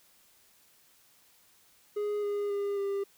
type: tone with pitch steps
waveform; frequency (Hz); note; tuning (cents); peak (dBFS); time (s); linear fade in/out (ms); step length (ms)
triangle; 415.3 / 409.3 / 403.5 / 397.7; G#4 / G#4 / G#4 / G4; 0 / -25 / -50 / +25; -27; 1.96-3.04; 10; 270
effects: white hiss -63 dBFS RMS until 3.17 s